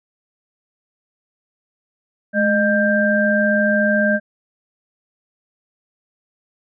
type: tone cluster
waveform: sine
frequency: 211.9 / 612 / 1581 Hz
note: G#3 / D#5 / G6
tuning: +35 / -29 / +14 cents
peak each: -18 dBFS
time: 2.33-4.2 s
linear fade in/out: 50 ms
effects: none